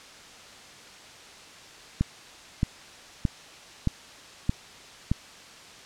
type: click train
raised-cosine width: 5 ms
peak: -10 dBFS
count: 6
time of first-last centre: 2.01-5.116 s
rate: 1.61 Hz
effects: white hiss -47 dBFS RMS until 5.85 s + low-pass 6000 Hz 12 dB/octave